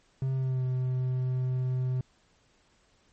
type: tone with pitch glide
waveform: triangle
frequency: 132.6 to 127.94 Hz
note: C3 to C3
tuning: +23 to -38 cents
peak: -24 dBFS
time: 0.22-2.01 s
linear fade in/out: 2 ms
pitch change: -61 cents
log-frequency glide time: 0.33-0.65 s
effects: pink hiss -66 dBFS RMS until 3.12 s + MP3 32 kbps